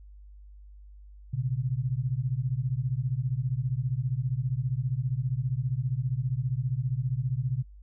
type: beating tone pair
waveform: sine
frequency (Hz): 121.1 / 136.1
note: B2 / C#3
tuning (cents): -34 / -31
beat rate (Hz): 15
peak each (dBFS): -29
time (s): 1.33-7.63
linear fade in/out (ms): 10
effects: noise-tail reverb RT60 0.1 s tail -25 dB re dry + added 50 Hz sine -46 dBFS peak until 7.82 s